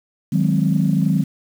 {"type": "chord", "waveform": "sine", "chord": "Ab dominant seventh", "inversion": "second", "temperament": "equal", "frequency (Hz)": [155.56, 185, 207.7, 261.6], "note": ["Eb3", "Gb3", "Ab3", "C4"], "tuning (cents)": [0, 0, 0, 0], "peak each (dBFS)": [-18, -18, -21, -23], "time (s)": [0.32, 1.24], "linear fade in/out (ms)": 10, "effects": ["tanh soft clip ceiling -5 dBFS", "7-bit"]}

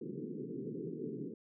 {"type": "band-pass noise", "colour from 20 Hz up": "white", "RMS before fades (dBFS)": -42, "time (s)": [0.01, 1.34], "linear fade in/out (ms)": 5, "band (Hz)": [130, 450], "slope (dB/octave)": 96, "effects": []}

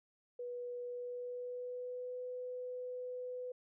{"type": "tone with pitch glide", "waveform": "sine", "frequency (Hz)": [488.4, 499.8], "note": ["B4", "B4"], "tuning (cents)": [-19, 21], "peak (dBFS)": -40, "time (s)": [0.39, 3.52], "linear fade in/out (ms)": 5, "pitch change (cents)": 40, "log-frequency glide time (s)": [0.83, 2.22], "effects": []}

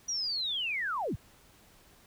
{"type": "linear sweep", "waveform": "sine", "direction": "down", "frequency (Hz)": [5850, 41], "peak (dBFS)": -30, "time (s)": [0.08, 1.16], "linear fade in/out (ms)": 10, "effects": ["pink hiss -60 dBFS RMS until 2.06 s"]}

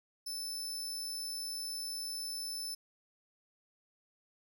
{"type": "tone", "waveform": "sawtooth", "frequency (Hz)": 5274, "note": "E8", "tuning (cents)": 0, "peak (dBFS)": -35, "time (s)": [0.26, 2.75], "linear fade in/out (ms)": 10, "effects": []}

